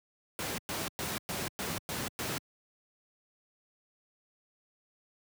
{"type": "noise bursts", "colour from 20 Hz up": "pink", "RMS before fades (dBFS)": -35, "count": 7, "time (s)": [0.39, 2.38], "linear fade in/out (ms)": 0, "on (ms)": 190, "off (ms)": 110, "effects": ["high-pass 100 Hz 12 dB/octave"]}